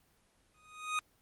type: tone with exponential growth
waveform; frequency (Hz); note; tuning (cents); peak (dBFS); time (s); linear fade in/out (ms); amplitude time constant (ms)
25% pulse; 1244.5; D#6; 0; -25; 0.54-0.99; 1; 97
effects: pink hiss -70 dBFS RMS until 1.21 s + Opus 24 kbps